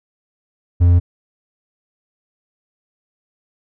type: tone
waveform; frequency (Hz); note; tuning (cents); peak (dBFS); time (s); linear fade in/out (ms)
triangle; 87.31; F2; 0; -6; 0.8-1; 20
effects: none